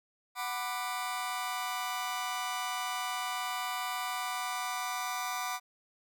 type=chord; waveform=sawtooth; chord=B minor; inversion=second; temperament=just; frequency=740.8 / 987.8 / 1185.3 Hz; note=F#5 / B5 / D6; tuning=+2 / 0 / +16 cents; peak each=-34 dBFS; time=0.35-5.6 s; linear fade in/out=50 ms; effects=none